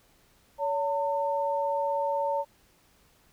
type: tone pair together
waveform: sine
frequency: 565.9 / 904 Hz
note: C#5 / A5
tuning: +36 / +47 cents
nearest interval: minor sixth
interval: 811 cents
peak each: -28 dBFS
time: 0.58-2.45 s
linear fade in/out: 50 ms
effects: pink hiss -63 dBFS RMS until 3.32 s